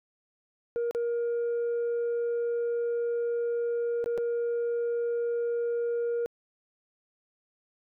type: tone with dropouts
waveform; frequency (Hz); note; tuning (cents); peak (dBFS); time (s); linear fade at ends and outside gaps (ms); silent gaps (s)
sine; 471.8; A#4; +21; -24; 0.76-6.26; 0; 0.91-0.949 / 4.042-4.06 / 4.177-4.182
effects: tanh soft clip ceiling -25 dBFS